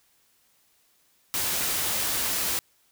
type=noise; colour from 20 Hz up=white; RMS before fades=-27 dBFS; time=1.34-2.59 s; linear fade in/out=0 ms; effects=white hiss -65 dBFS RMS until 2.91 s